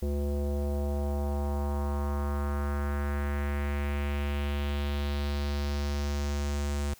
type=tone with low-pass filter sweep; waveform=square; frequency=71.9 Hz; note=D2; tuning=36 cents flat; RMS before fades=-30 dBFS; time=0.02-6.94 s; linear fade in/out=5 ms; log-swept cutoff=450 to 8500 Hz; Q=2.2; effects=white hiss -56 dBFS RMS until 6.99 s